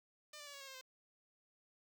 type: tone with pitch steps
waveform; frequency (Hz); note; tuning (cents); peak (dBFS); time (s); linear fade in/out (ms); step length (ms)
5% pulse; 600 / 585.6 / 571.6 / 557.9 / 544.5 / 531.5 / 518.7; D5 / D5 / D5 / C#5 / C#5 / C5 / C5; +37 / -5 / -47 / +11 / -31 / +27 / -15; -39; 0.33-0.813; 5; 69
effects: none